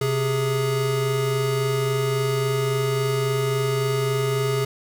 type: tone pair together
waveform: square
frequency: 130.56 / 415.3 Hz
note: C3 / G#4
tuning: -3 / 0 cents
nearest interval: octave + minor sixth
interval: 2003 cents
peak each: -24 dBFS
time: 0.01-4.65 s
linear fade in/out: 5 ms
effects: none